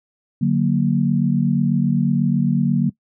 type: chord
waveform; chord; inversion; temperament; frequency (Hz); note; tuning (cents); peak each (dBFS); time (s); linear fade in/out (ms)
sine; D augmented; none; equal; 146.83 / 185 / 233.1; D3 / F#3 / A#3; 0 / 0 / 0; -19; 0.41-2.9; 10
effects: noise-tail reverb RT60 0.1 s tail -21 dB re dry

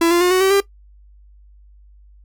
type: tone with pitch steps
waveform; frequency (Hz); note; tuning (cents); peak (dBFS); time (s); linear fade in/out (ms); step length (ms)
45% pulse; 334.9 / 346.5 / 358.5 / 371 / 383.8 / 397.1; E4 / F4 / F4 / F#4 / G4 / G4; +27 / -14 / +45 / +5 / -37 / +22; -12; 0.01-0.604; 5; 99
effects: noise-tail reverb RT60 0.1 s tail -18 dB re dry + added 50 Hz sine -44 dBFS peak until 2.24 s

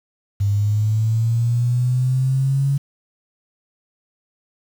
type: linear sweep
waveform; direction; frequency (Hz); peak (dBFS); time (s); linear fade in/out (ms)
sine; up; 99.6 to 140.2; -15; 0.4-2.78; 10
effects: 7-bit

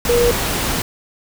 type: tone in noise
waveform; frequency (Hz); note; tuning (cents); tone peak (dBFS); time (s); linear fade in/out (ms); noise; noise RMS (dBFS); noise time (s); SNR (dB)
sine; 478.1; A#4; +44; -12; 0.09-0.31; 2; pink; -20; 0.05-0.82; +5
effects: none

